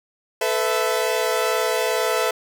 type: chord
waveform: sawtooth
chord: A suspended second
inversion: none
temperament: equal with one note detuned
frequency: 440 / 502.2 / 659.3 Hz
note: A4 / B4 / E5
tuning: 0 / +29 / 0 cents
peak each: -20 dBFS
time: 0.41-2.31 s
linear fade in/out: 5 ms
effects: none